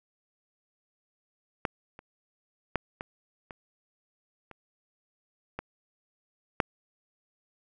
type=clicks; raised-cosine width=0.5 ms; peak=-12 / -30 / -11 / -20 / -26 / -30 / -19 / -7 dBFS; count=8; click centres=1.652 / 1.991 / 2.757 / 3.009 / 3.508 / 4.513 / 5.59 / 6.602 s; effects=none